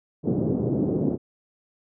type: band-pass noise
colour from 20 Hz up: pink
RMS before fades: -24 dBFS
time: 0.23-1.18 s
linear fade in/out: 50 ms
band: 130 to 450 Hz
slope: 24 dB/octave
effects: none